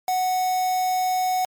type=tone with quantisation; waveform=triangle; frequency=740 Hz; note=F#5; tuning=in tune; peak=-18 dBFS; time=0.08-1.45 s; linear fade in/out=2 ms; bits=5; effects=MP3 96 kbps